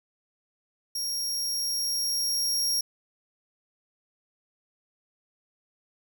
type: tone with level ramp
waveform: sawtooth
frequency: 5588 Hz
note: F8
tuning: in tune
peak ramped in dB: -26 to -21 dBFS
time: 0.95-2.81 s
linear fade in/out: 5 ms
effects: none